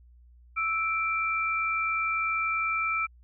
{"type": "tone pair together", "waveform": "sine", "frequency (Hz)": [1318.5, 2349], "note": ["E6", "D7"], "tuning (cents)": [0, 0], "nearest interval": "minor seventh", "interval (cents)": 1000, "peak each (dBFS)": -28, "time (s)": [0.56, 3.07], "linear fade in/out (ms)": 20, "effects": ["added 60 Hz sine -52 dBFS peak until 3.23 s"]}